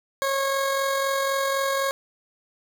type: tone with amplitude modulation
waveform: 20% pulse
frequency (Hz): 546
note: C#5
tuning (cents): -26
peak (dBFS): -16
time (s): 0.22-1.91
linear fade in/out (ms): 0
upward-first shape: sine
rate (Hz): 43.9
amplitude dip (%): 30
effects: none